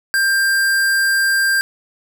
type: tone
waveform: square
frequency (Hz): 1588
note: G6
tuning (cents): +22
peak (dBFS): -14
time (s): 0.14-1.61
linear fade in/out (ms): 0
effects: none